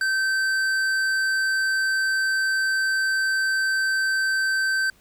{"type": "tone with tanh clipping", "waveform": "sine", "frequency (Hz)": 1550, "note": "G6", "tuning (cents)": -20, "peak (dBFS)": -22, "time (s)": [0.01, 4.9], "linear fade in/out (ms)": 2, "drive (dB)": 13, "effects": ["pink hiss -58 dBFS RMS until 5 s"]}